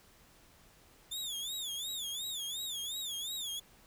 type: tone with vibrato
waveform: sawtooth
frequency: 3520 Hz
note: A7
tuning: in tune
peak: -34 dBFS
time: 1.11-3.6 s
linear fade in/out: 10 ms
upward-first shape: sine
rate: 2.8 Hz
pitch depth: 150 cents each way
effects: pink hiss -62 dBFS RMS until 3.86 s